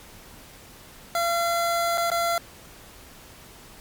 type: tone with dropouts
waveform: 25% pulse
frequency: 683 Hz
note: F5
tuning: 39 cents flat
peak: -18 dBFS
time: 1.15-2.38 s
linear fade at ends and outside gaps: 1 ms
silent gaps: 1.975-1.979 / 2.102-2.116 s
effects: pink hiss -47 dBFS RMS until 3.8 s + MP3 96 kbps

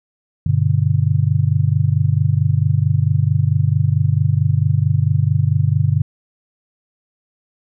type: chord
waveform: sine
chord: G major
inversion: none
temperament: just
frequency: 98 / 122.5 / 147 Hz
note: G2 / B2 / D3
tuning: 0 / -14 / +2 cents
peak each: -17 dBFS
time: 0.46-6.02 s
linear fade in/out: 5 ms
effects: none

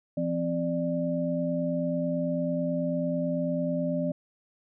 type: tone cluster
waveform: sine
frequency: 170.5 / 259.6 / 593 Hz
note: F3 / C4 / D5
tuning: -41 / -13 / +17 cents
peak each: -30 dBFS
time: 0.17-4.12 s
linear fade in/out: 5 ms
effects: none

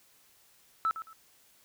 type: tone with echo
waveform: sine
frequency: 1315 Hz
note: E6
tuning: 5 cents flat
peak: -24 dBFS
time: 0.85-0.91 s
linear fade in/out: 0 ms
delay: 110 ms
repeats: 2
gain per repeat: -12 dB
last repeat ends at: 1.13 s
effects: tanh soft clip ceiling -20 dBFS + white hiss -63 dBFS RMS until 1.64 s

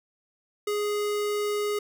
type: tone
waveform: square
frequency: 415.3 Hz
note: G#4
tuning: in tune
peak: -26 dBFS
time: 0.67-1.79 s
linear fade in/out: 5 ms
effects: none

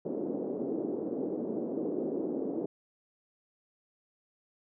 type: band-pass noise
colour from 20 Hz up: pink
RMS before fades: -34 dBFS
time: 0.05-2.66 s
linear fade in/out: 5 ms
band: 260 to 450 Hz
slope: 24 dB/octave
effects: none

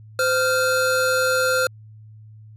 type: tone pair together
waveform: square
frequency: 515.2 / 1393 Hz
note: C5 / F6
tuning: -27 / -5 cents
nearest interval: octave + perfect fourth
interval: 1722 cents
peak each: -21 dBFS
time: 0.19-1.67 s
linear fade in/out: 2 ms
effects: added 108 Hz sine -41 dBFS peak until 2.56 s + resampled to 32000 Hz

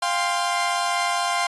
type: chord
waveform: sawtooth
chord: F suspended second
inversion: none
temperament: equal with one note detuned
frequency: 698.5 / 794.5 / 1046.5 Hz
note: F5 / G5 / C6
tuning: 0 / +23 / 0 cents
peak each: -21 / -24 / -21 dBFS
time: 0.02-1.47 s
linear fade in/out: 5 ms
effects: resampled to 24000 Hz

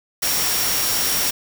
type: tone in noise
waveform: sine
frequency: 5588 Hz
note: F8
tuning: in tune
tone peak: -25 dBFS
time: 0.22-1.31 s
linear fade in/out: 10 ms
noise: white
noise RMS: -21 dBFS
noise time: 0.22-1.31 s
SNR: -7 dB
effects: none

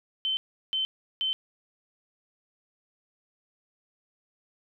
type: tone bursts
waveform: sine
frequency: 3079 Hz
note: G7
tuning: 32 cents flat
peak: -25 dBFS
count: 3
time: 0.25-1.33 s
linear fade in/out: 0 ms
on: 120 ms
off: 360 ms
effects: none

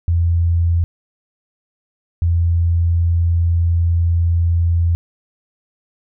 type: tone pair in turn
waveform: sine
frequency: 84.9 / 84.9 Hz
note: F2 / F2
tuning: -48 / -48 cents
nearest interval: unison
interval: 0 cents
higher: neither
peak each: -12 dBFS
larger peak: neither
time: 0.08-0.84 / 2.22-4.95 s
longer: second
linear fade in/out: 0 ms
effects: none

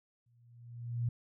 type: tone with exponential growth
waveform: sine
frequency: 118.9 Hz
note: A#2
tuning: 35 cents sharp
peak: -28 dBFS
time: 0.26-1.09 s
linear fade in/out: 5 ms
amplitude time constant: 180 ms
effects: none

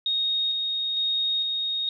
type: tone with tremolo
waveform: sine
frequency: 3729 Hz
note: A#7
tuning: in tune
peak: -22 dBFS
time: 0.06-1.89 s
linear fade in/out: 2 ms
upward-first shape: square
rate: 1.1 Hz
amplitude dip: 25%
effects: none

